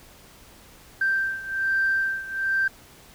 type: beating tone pair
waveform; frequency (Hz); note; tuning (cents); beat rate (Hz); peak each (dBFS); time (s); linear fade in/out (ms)
sine; 1568 / 1569.2; G6 / G6; 0 / +1; 1.2; -23 / -26; 1.01-2.68; 5
effects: tanh soft clip ceiling -14 dBFS + pink hiss -50 dBFS RMS until 3.14 s